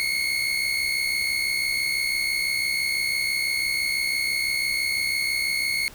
30% pulse tone pair together, 2151 / 2217 Hz, C7 / C#7, +47 / 0 cents, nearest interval minor second, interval 53 cents, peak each -22 / -24 dBFS, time 0-5.88 s, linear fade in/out 0 ms, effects pink hiss -46 dBFS RMS until 5.94 s

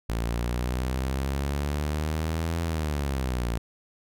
sawtooth exponential two-way sweep, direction up then down, 56.3 to 84.2 to 56.3 Hz, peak -22 dBFS, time 0.09-3.58 s, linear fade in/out 5 ms, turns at 2.62 s, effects none

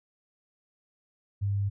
sine tone, 100.1 Hz, G2, 37 cents sharp, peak -25 dBFS, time 1.41-1.7 s, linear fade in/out 20 ms, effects none

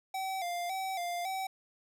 square tone with vibrato, 731 Hz, F#5, 21 cents flat, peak -34 dBFS, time 0.14-1.47 s, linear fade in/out 5 ms, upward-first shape square, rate 1.8 Hz, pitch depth 78 cents each way, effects none

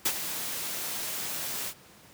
white noise with ADSR envelope, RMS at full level -24 dBFS, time 0.05-1.74 s, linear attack 9 ms, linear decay 61 ms, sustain -10 dB, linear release 62 ms, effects pink hiss -54 dBFS RMS until 2.13 s + high-pass 100 Hz 12 dB/octave

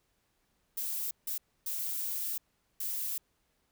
violet noise bursts at uneven times, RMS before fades -35 dBFS, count 4, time 0.77-1.11 / 1.27-1.38 / 1.66-2.38 / 2.8-3.18 s, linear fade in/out 5 ms, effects pink hiss -75 dBFS RMS until 3.71 s

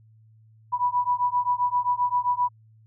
sine beating tone pair, 979 / 986.6 Hz, B5 / B5, -15 / -2 cents, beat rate 7.6 Hz, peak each -24 / -24 dBFS, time 0.72-2.49 s, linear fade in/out 20 ms, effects added 110 Hz sine -52 dBFS peak until 2.86 s

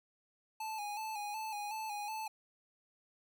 square tone with vibrato, 850 Hz, G#5, 40 cents sharp, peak -39 dBFS, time 0.6-2.28 s, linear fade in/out 5 ms, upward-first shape square, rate 2.7 Hz, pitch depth 50 cents each way, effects none

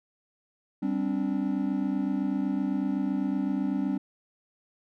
triangle chord, G suspended fourth, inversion none, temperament equal with one note detuned, 196 / 261.6 / 289.5 Hz, G3 / C4 / D4, 0 / 0 / -25 cents, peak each -28 dBFS, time 0.82-3.98 s, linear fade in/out 10 ms, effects none

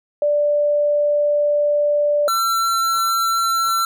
sine / square tone pair in turn, 587.3 / 1349.3 Hz, D5 / E6, 0 / +40 cents, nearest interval octave + major second, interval 1440 cents, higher second, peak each -14 / -17 dBFS, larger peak first, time 0.22-2.28 / 2.28-3.85 s, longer first, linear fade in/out 2 ms, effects none

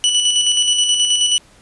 sawtooth tone with tremolo, 2960 Hz, F#7, in tune, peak -8 dBFS, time 0.04-1.38 s, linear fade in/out 0 ms, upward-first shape square, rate 9.4 Hz, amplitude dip 40%, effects pink hiss -49 dBFS RMS until 1.61 s + resampled to 24000 Hz

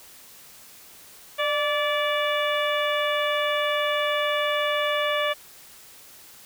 harmonic tone with a mistuned harmonic, 580 Hz, D5, 22 cents flat, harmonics 1 / 2 / 3 / 4 / 5 / 6, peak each -25 / -28 / -30 / -31 / -32 / -33 dBFS, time 1.38-5.34 s, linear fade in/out 20 ms, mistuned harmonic 1, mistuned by +46 cents, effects white hiss -48 dBFS RMS until 6.45 s

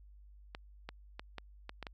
clicks, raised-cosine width 0.3 ms, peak -26 dBFS, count 7, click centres 0.549 / 0.89 / 1.195 / 1.383 / 1.694 / 1.827 / 1.868 s, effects added 50 Hz sine -54 dBFS peak until 1.93 s

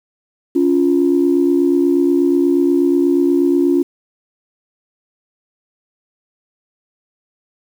sine tone pair together, 280.9 / 349.2 Hz, C#4 / F4, +23 / 0 cents, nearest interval major third, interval 377 cents, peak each -13 dBFS, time 0.55-3.83 s, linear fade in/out 10 ms, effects tanh soft clip ceiling -3 dBFS + 7-bit

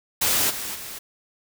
white noise with level steps, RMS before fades -21 / -31 / -36 dBFS, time 0.21-0.99 s, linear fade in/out 10 ms, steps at 0.49 / 0.74 s, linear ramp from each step 20 ms, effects none

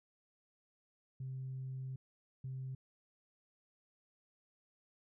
sine tone bursts at uneven times, 131.2 Hz, C3, 5 cents sharp, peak -39 dBFS, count 2, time 1.2-1.96 / 2.44-2.75 s, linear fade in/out 5 ms, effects tanh soft clip ceiling -36 dBFS

